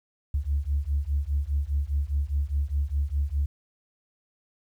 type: beating tone pair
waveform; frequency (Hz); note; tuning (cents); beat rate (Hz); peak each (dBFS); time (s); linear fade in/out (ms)
sine; 69 / 73.9; C#2 / D2; -7 / +11; 4.9; -26; 0.34-3.46; 5
effects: tanh soft clip ceiling -17 dBFS + 10-bit

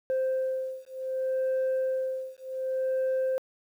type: beating tone pair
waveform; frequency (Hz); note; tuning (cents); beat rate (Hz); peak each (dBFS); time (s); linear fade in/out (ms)
sine; 522 / 522.66; C5 / C5; -4 / -2; 0.66; -28; 0.1-3.38; 0
effects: tanh soft clip ceiling -23 dBFS + 10-bit

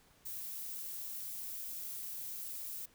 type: noise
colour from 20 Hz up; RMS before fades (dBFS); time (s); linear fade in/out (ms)
violet; -43; 0.25-2.86; 10
effects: pink hiss -66 dBFS RMS until 2.94 s

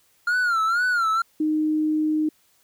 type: tone with vibrato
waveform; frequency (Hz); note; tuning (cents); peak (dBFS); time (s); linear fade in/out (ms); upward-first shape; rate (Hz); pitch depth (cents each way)
triangle; 1396.9; F6; 0; -17; 0.27-1.22; 5; sine; 2.1; 120
type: tone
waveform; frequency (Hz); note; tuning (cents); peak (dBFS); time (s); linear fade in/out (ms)
sine; 308.5; D#4; -15; -19; 1.4-2.29; 5
effects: white hiss -62 dBFS RMS until 2.63 s

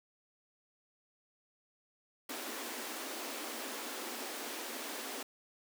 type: high-pass noise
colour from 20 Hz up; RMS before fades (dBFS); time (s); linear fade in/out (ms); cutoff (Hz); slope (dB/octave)
pink; -42; 2.29-5.23; 5; 230; 96
effects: none

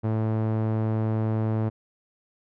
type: tone with low-pass filter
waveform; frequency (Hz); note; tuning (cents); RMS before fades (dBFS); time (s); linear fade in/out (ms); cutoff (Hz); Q
sawtooth; 110; A2; 0; -25; 0.03-1.7; 20; 930; 0.6
effects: none

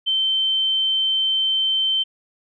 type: tone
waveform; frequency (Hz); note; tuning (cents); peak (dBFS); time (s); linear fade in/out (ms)
sine; 3100; G7; -20; -17; 0.06-2.04; 20
effects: none

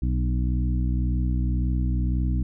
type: harmonic tone with a mistuned harmonic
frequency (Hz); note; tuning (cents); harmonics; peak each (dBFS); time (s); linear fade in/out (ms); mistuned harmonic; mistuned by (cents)
61.9; B1; +5; 1 / 2 / 3 / 4 / 5; -22 / -28 / -32 / -34 / -36; 0.02-2.43; 5; 4; +16
effects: none

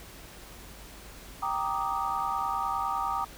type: chord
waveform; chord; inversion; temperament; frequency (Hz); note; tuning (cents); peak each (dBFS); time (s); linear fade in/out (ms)
sine; Eb major seventh; first; equal; 784 / 932.3 / 1174.7 / 1244.5; G5 / Bb5 / D6 / Eb6; 0 / 0 / 0 / 0; -33; 1.42-3.25; 10
effects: added 50 Hz sine -50 dBFS peak until 3.37 s + pink hiss -48 dBFS RMS until 3.37 s

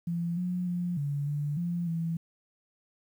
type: tone with pitch steps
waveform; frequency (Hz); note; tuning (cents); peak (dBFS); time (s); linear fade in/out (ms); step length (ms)
sine; 170.5 / 179.6 / 176.2 / 143.1 / 146.3 / 172.9 / 165.5; F3 / F3 / F3 / D3 / D3 / F3 / E3; -41 / +49 / +16 / -45 / -6 / -17 / +7; -28; 0.07-2.17; 5; 300
effects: 10-bit

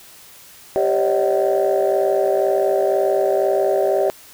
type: tone cluster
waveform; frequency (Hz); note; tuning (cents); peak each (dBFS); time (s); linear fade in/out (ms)
sine; 392.3 / 524 / 568 / 630 / 753; G4 / C5 / C#5 / D#5 / F#5; +1 / +2 / +42 / +21 / +30; -18 / -26 / -20 / -19 / -24; 0.76-4.1; 0
effects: tanh soft clip ceiling -8 dBFS + white hiss -44 dBFS RMS until 4.33 s

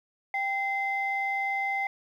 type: tone pair together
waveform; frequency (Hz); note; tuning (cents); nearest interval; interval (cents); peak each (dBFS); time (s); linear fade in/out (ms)
sine; 786.8 / 2068; G5 / C7; +6 / -21; octave + perfect fourth; 1673; -29 / -28; 0.34-1.87; 2
effects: tanh soft clip ceiling -19 dBFS + 10-bit

